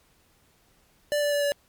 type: tone with pitch steps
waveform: square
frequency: 587.3 / 582.6 / 577.9 / 573.2 Hz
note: D5 / D5 / D5 / D5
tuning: 0 / -14 / -28 / -42 cents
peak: -23 dBFS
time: 1.12-1.52 s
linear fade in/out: 0 ms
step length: 100 ms
effects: pink hiss -63 dBFS RMS until 1.68 s + MP3 96 kbps